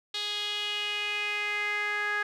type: tone with band-pass filter sweep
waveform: sawtooth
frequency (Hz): 415.3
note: G#4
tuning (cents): 0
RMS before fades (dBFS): -31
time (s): 0.14-2.23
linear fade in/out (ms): 5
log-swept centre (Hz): 3700 to 1700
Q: 4.6
effects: none